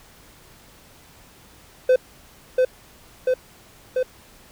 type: tone with echo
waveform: triangle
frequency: 510 Hz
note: C5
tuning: 44 cents flat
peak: -10 dBFS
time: 1.89-1.96 s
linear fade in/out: 5 ms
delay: 690 ms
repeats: 3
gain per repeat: -2 dB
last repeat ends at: 4.03 s
effects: pink hiss -50 dBFS RMS until 4.51 s